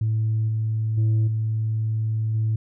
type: tone with level steps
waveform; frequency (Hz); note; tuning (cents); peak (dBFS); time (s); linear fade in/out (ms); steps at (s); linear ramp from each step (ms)
sine; 110; A2; 0; -18 / -20 / -14 / -20 / -18; 0.01-2.56; 5; 0.48 / 0.97 / 1.27 / 2.34; 10
effects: tanh soft clip ceiling -16 dBFS